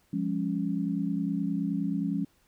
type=chord; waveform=sine; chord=Db major; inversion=first; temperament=equal with one note detuned; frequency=174.61 / 204.2 / 277.2 Hz; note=F3 / Ab3 / Db4; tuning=0 / -29 / 0 cents; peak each=-31 dBFS; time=0.13-2.25 s; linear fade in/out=5 ms; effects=pink hiss -67 dBFS RMS until 2.47 s